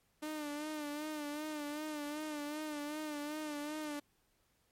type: tone with vibrato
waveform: sawtooth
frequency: 300 Hz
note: D4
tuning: 37 cents sharp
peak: -35 dBFS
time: 0.22-4 s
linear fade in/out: 10 ms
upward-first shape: sine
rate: 2.6 Hz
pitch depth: 54 cents each way
effects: pink hiss -75 dBFS RMS until 4.71 s + MP3 64 kbps